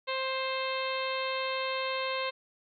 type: harmonic tone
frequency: 526 Hz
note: C5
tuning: 9 cents sharp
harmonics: 1 / 2 / 3 / 4 / 5 / 6 / 7 / 8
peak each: -34 / -35 / -42 / -39 / -39 / -43 / -42 / -42 dBFS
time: 0.07-2.31 s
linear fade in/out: 20 ms
effects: none